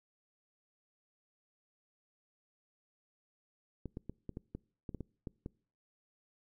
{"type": "clicks", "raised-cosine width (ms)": 3, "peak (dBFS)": -28, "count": 11, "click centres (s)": [3.857, 3.971, 4.096, 4.293, 4.371, 4.55, 4.892, 4.947, 5.007, 5.272, 5.461], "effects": ["noise-tail reverb RT60 0.5 s tail -25 dB re dry"]}